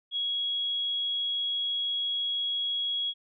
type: tone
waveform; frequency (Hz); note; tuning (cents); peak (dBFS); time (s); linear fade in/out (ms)
sine; 3322; G#7; 0; -27; 0.11-3.14; 50
effects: none